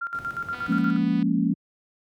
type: tone with tremolo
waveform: sine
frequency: 1387 Hz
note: F6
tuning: 12 cents flat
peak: -26 dBFS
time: 0.01-0.97 s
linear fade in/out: 10 ms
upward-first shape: square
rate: 8.4 Hz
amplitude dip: 75%
type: noise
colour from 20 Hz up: brown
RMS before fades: -39 dBFS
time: 0.14-0.82 s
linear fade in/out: 5 ms
type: click train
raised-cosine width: 0.3 ms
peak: -27 dBFS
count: 173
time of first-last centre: 0.53-1.226 s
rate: 247 Hz
type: chord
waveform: sine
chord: Bb minor seventh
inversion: second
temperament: equal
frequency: 174.61 / 207.7 / 233.1 / 277.2 Hz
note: F3 / Ab3 / Bb3 / Db4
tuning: 0 / 0 / 0 / 0 cents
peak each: -25 dBFS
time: 0.68-1.54 s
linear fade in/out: 10 ms
effects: high-pass 100 Hz 12 dB/octave

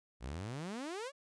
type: exponential sweep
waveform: sawtooth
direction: up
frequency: 55 to 585 Hz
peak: -36 dBFS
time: 0.2-1.12 s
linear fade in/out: 50 ms
effects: resampled to 22050 Hz

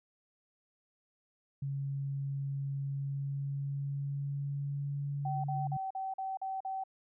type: tone with pitch glide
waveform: sine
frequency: 138.59 to 141.91 Hz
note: C#3 to C#3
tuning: 0 to +41 cents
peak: -33 dBFS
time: 1.62-5.77 s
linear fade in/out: 5 ms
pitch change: +41 cents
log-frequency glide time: 2.84-5.1 s
type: tone bursts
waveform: sine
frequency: 767 Hz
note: G5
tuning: 38 cents flat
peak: -34 dBFS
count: 7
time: 5.25-6.838 s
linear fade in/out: 5 ms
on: 190 ms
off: 43 ms
effects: none

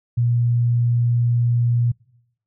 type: tone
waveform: sine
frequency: 119.5 Hz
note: A#2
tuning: 43 cents sharp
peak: -15 dBFS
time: 0.17-1.92 s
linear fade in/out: 10 ms
effects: noise-tail reverb RT60 0.9 s tail -26 dB re dry

